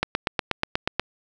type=click train; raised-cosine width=0.3 ms; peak=-5 dBFS; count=9; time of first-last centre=0.03-0.996 s; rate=8.28 Hz; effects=none